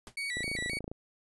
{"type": "noise with exponential decay", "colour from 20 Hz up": "pink", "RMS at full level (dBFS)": -42, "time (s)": [0.07, 0.16], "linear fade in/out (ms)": 1, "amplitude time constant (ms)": 19}
{"type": "tone with vibrato", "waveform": "35% pulse", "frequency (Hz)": 2093, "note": "C7", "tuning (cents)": 0, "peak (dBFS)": -31, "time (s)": [0.17, 0.79], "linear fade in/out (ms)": 5, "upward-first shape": "square", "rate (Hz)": 3.8, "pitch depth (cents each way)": 120}
{"type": "click train", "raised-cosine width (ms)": 2, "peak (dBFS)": -26, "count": 16, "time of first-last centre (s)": [0.37, 0.915], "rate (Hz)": 27.5}
{"effects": ["resampled to 24000 Hz"]}